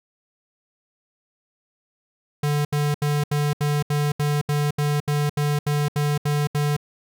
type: tone bursts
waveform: square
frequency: 146.83 Hz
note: D3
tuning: in tune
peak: -20 dBFS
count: 15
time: 2.43-6.766 s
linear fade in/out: 5 ms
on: 220 ms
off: 74 ms
effects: none